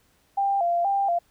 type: tone with vibrato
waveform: sine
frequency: 740 Hz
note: F#5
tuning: in tune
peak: -20 dBFS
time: 0.37-1.19 s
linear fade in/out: 10 ms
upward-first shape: square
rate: 2.1 Hz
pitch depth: 120 cents each way
effects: pink hiss -64 dBFS RMS until 1.3 s